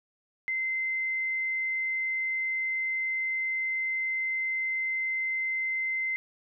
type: tone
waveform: sine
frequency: 2071 Hz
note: C7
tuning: 18 cents flat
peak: -27 dBFS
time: 0.48-6.16 s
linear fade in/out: 0 ms
effects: none